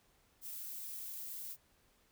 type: noise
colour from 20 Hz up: violet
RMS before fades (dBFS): -45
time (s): 0.41-1.57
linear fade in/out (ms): 50
effects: pink hiss -71 dBFS RMS until 2.11 s